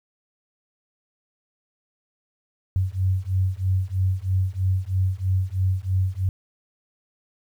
sine beating tone pair, 92.5 / 95.6 Hz, F#2 / G2, 0 / -43 cents, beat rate 3.1 Hz, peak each -23 dBFS, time 2.76-6.29 s, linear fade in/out 0 ms, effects 9-bit

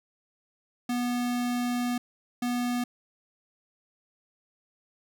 square tone bursts at uneven times, 244.1 Hz, B3, 20 cents flat, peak -27 dBFS, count 2, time 0.89-1.98 / 2.42-2.84 s, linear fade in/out 5 ms, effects none

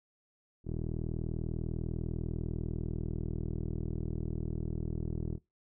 15% pulse tone with low-pass filter, 40.12 Hz, E1, 46 cents flat, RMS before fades -36 dBFS, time 0.64-5.39 s, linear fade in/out 50 ms, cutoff 300 Hz, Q 3, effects noise-tail reverb RT60 0.2 s tail -19 dB re dry

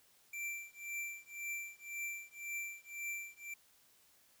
square tone with tremolo, 2349 Hz, D7, in tune, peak -38 dBFS, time 0.33-3.54 s, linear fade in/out 5 ms, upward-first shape triangle, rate 1.9 Hz, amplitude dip 100%, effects white hiss -68 dBFS RMS until 4.4 s

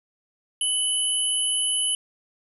sine tone pair together, 2986 / 10619 Hz, F#7 / E9, +15 / +12 cents, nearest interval octave + minor seventh, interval 2197 cents, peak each -24 / -24 dBFS, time 0.61-1.95 s, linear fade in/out 2 ms, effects none

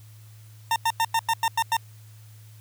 40% pulse tone bursts, 910 Hz, A#5, 42 cents flat, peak -19 dBFS, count 8, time 0.71-1.768 s, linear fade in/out 2 ms, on 50 ms, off 94 ms, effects added 108 Hz sine -45 dBFS peak until 2.6 s + white hiss -57 dBFS RMS until 2.6 s

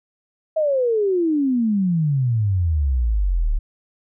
sine exponential sweep, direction down, 646 to 34.49 Hz, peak -16 dBFS, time 0.56-3.59 s, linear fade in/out 10 ms, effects none

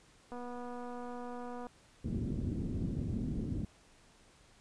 click train, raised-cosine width 1 ms, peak -32 dBFS, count 330, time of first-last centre 0.32-1.668 s, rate 244 Hz
white low-pass noise, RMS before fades -36 dBFS, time 2.04-3.65 s, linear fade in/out 5 ms, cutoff 270 Hz, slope 24 dB/octave
effects pink hiss -63 dBFS RMS until 4.6 s + resampled to 22050 Hz

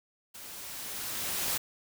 white noise with level ramp, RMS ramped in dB -46 to -30 dBFS, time 0.34-1.58 s, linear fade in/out 10 ms, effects none

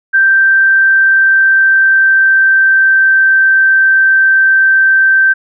sine tone with pitch glide, 1568 to 1558.1 Hz, G6 to G6, 0 to -11 cents, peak -5 dBFS, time 0.13-5.34 s, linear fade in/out 20 ms, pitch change -11 cents, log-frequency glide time 0.33-3.13 s, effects none

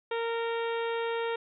harmonic tone, 461.7 Hz, A#4, 17 cents flat, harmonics 1 / 2 / 3 / 4 / 5 / 6 / 7 / 8, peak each -30 / -36 / -40 / -42 / -44 / -46 / -47 / -48 dBFS, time 0.11-1.36 s, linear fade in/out 5 ms, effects none

